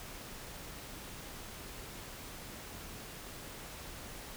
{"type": "silence", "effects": ["pink hiss -47 dBFS RMS until 4.36 s"]}